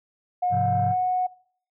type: tone with pitch glide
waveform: sine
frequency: 721 to 733.6 Hz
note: F#5 to F#5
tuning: -45 to -15 cents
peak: -20 dBFS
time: 0.42-1.27 s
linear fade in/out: 10 ms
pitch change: +30 cents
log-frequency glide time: 0.85-0.92 s
type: chord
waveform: sine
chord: F minor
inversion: first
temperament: equal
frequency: 103.83 / 130.81 / 174.61 Hz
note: Ab2 / C3 / F3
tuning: 0 / 0 / 0 cents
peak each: -26 / -28 / -30 dBFS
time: 0.5-0.95 s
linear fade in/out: 50 ms
effects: noise-tail reverb RT60 0.6 s tail -24 dB re dry + tanh soft clip ceiling -13 dBFS